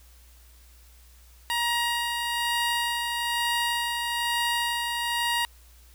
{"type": "tone with tremolo", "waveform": "15% pulse", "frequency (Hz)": 946, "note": "A#5", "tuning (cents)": 25, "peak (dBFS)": -17, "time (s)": [1.5, 5.45], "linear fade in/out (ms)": 0, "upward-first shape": "sine", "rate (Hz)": 1.1, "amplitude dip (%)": 35, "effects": ["added 60 Hz sine -51 dBFS peak until 5.94 s", "white hiss -58 dBFS RMS until 5.94 s"]}